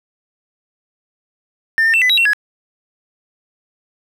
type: tone with pitch steps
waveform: triangle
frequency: 1798 / 1813 / 2679 / 2003 / 3869 / 2721 / 1677 Hz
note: A6 / A#6 / E7 / B6 / B7 / F7 / G#6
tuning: +37 / -49 / +27 / +24 / -36 / -46 / +16 cents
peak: -8 dBFS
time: 1.78-2.333 s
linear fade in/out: 0 ms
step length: 79 ms
effects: tanh soft clip ceiling -5 dBFS + 8-bit